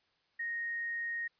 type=tone; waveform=sine; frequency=1864.7 Hz; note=A#6; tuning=in tune; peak=-34 dBFS; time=0.39-1.28 s; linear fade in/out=10 ms; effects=white hiss -74 dBFS RMS until 1.39 s + resampled to 11025 Hz